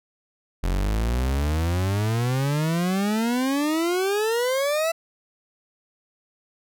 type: exponential sweep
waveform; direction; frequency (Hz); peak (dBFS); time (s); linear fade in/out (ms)
40% pulse; up; 43.55 to 670; -20; 0.63-4.92; 10
effects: none